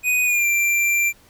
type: tone with pitch glide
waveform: square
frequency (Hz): 2489 to 2362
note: D#7 to D7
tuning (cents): 0 to +9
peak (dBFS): -17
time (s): 0.03-1.13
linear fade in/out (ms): 50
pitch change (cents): -91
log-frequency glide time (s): 0.24-0.46
effects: pink hiss -53 dBFS RMS until 1.29 s